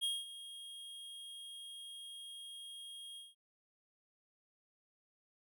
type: tone with ADSR envelope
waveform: square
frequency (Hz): 3256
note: G#7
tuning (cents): -35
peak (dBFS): -33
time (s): 0.01-3.35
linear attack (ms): 28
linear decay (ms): 210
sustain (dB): -15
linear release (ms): 180
effects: none